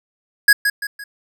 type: tone with echo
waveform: square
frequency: 1661.2 Hz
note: G#6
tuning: in tune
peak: -7 dBFS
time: 0.48-0.53 s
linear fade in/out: 5 ms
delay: 170 ms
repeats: 3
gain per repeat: -8 dB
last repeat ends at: 1.04 s
effects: none